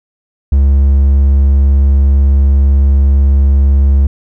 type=tone; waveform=triangle; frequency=69 Hz; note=C#2; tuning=7 cents flat; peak=-3 dBFS; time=0.52-4.07 s; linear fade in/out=5 ms; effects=none